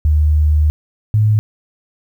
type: tone pair in turn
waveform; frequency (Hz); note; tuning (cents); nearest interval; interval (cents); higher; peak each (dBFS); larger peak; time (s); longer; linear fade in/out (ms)
sine; 75.8 / 107.2; D#2 / A2; -45 / -45; tritone; 600; second; -9; neither; 0.05-0.7 / 1.14-1.39; first; 0
effects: 8-bit